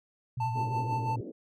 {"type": "tone with vibrato", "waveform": "sine", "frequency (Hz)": 119.1, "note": "A#2", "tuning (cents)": 38, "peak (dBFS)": -31, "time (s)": [0.37, 1.21], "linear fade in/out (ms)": 5, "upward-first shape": "sine", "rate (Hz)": 12, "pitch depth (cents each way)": 99}
{"type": "tone with tremolo", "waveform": "triangle", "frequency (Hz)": 887, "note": "A5", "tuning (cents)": 14, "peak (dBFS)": -26, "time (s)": [0.4, 1.16], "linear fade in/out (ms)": 5, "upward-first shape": "sine", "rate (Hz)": 6, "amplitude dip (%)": 60}
{"type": "band-pass noise", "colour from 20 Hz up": "pink", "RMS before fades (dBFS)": -42, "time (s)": [0.55, 1.32], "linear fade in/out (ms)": 10, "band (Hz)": [210, 520], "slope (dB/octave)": 48}
{"effects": []}